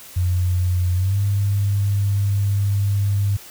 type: tone with pitch glide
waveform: sine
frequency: 89.9 to 100.33 Hz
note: F#2 to G2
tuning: -49 to +41 cents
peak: -16 dBFS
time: 0.16-3.37 s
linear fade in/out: 10 ms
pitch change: +190 cents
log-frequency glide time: 0.95-1.17 s
effects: white hiss -41 dBFS RMS until 3.5 s